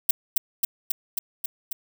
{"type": "noise with echo", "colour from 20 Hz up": "violet", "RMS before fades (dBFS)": -17, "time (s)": [0.09, 0.11], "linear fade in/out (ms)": 5, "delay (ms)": 270, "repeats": 6, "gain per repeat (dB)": -2, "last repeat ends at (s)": 1.73, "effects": []}